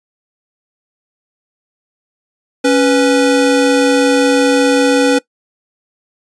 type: tone pair together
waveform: square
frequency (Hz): 277.2 / 493.9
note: C#4 / B4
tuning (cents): 0 / 0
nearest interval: minor seventh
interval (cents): 1000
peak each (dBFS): -12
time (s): 2.64-5.19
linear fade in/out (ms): 10
effects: noise-tail reverb RT60 0.1 s tail -21 dB re dry + resampled to 22050 Hz